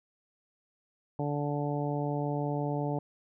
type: harmonic tone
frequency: 145.5 Hz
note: D3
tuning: 16 cents flat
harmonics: 1 / 2 / 3 / 4 / 5 / 6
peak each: -32 / -35 / -37 / -38 / -39 / -40 dBFS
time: 1.19-2.99 s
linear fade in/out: 2 ms
effects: none